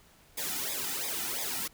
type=noise with flanger; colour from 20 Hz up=white; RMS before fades=-34 dBFS; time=0.37-1.68 s; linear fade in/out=10 ms; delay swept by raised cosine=0.68 to 1.88 ms; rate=2.9 Hz; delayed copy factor=-1; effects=pink hiss -60 dBFS RMS until 1.73 s